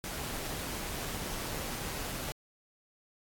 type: noise with amplitude modulation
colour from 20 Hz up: pink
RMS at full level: -37 dBFS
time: 0.04-2.32 s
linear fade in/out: 0 ms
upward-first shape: sine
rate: 151 Hz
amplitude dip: 25%
effects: AAC 64 kbps